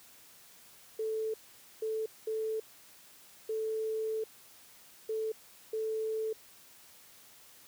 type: tone bursts at uneven times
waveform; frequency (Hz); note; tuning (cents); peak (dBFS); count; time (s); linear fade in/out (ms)
sine; 439.2; A4; -3; -31; 6; 0.99-1.34 / 1.82-2.06 / 2.27-2.6 / 3.49-4.24 / 5.09-5.32 / 5.73-6.33; 5
effects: white hiss -57 dBFS RMS until 7.67 s + high-pass 60 Hz 12 dB/octave